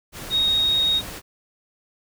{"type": "tone in noise", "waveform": "sine", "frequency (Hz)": 3749, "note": "A#7", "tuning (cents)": 9, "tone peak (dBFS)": -17, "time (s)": [0.3, 1.02], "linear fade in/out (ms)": 50, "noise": "pink", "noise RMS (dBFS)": -35, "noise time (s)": [0.12, 1.22], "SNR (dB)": 15, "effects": []}